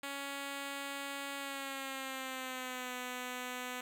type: tone with pitch glide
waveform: 5% pulse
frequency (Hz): 279 to 250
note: C#4 to B3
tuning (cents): +11 to +21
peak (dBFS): -28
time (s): 0.03-3.81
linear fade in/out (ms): 5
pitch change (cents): -190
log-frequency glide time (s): 1.37-2.94
effects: none